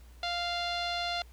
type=tone with low-pass filter; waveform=sawtooth; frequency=697 Hz; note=F5; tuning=4 cents flat; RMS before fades=-33 dBFS; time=0.23-1.22 s; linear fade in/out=2 ms; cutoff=4000 Hz; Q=4.1; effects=added 60 Hz sine -50 dBFS peak until 1.32 s + pink hiss -62 dBFS RMS until 1.32 s